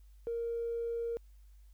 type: tone with tanh clipping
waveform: triangle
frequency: 466.2 Hz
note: A#4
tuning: in tune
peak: -33 dBFS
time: 0.27-1.17 s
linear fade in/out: 0 ms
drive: 4 dB
effects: added 50 Hz sine -54 dBFS peak until 1.73 s + white hiss -75 dBFS RMS until 1.73 s